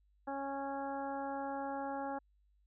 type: harmonic tone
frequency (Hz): 275.8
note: C#4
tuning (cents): -9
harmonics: 1 / 2 / 3 / 4 / 5 / 6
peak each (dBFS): -43 / -43 / -40 / -50 / -50 / -53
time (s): 0.27-2.19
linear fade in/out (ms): 10
effects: added 50 Hz sine -68 dBFS peak until 2.66 s